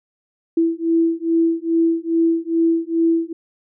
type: beating tone pair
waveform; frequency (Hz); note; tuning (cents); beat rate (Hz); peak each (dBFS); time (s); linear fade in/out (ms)
sine; 329.6 / 332; E4 / E4; 0 / +12; 2.4; -18; 0.57-3.33; 5
effects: none